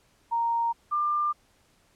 sine tone pair in turn, 930 / 1194.5 Hz, A#5 / D6, -4 / +29 cents, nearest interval major third, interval 433 cents, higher second, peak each -23 dBFS, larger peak neither, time 0.31-0.73 / 0.91-1.33 s, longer neither, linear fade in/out 20 ms, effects pink hiss -64 dBFS RMS until 1.95 s + low-pass 11000 Hz 12 dB/octave

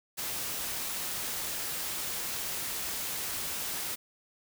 white noise, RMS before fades -35 dBFS, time 0.17-3.96 s, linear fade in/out 20 ms, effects none

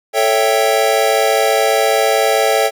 square chord, A dominant seventh, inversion none, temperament equal, 440 / 554.4 / 659.3 / 784 Hz, A4 / C#5 / E5 / G5, 0 / 0 / 0 / 0 cents, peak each -18 dBFS, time 0.13-2.71 s, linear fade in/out 50 ms, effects none

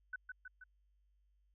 sine tone with echo, 1504 Hz, F#6, 28 cents sharp, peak -39 dBFS, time 0.13-0.16 s, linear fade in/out 5 ms, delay 160 ms, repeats 3, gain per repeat -4 dB, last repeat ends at 0.64 s, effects added 50 Hz sine -70 dBFS peak until 1.54 s

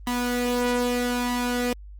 sawtooth tone pair together, 244.7 / 490.2 Hz, B3 / B4, -16 / -13 cents, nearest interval octave, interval 1203 cents, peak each -20 / -24 dBFS, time 0.07-1.73 s, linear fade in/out 2 ms, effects added 50 Hz sine -39 dBFS peak until 1.99 s + Opus 32 kbps

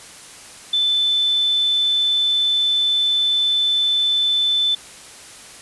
sine tone, 3520 Hz, A7, in tune, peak -15 dBFS, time 0.73-4.75 s, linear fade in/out 5 ms, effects white hiss -40 dBFS RMS until 5.61 s + resampled to 24000 Hz

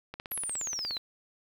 click train, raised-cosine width 0.3 ms, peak -23 dBFS, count 15, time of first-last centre 0.14-0.968 s, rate 16.9 Hz
sine exponential sweep, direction down, 11840 to 3929 Hz, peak -32 dBFS, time 0.31-0.98 s, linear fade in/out 5 ms
effects 9-bit

